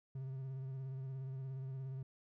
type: tone with vibrato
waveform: triangle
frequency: 132.8 Hz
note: C3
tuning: 26 cents sharp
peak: -39 dBFS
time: 0.15-2.03 s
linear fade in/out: 5 ms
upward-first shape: sine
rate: 17 Hz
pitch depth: 35 cents each way
effects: none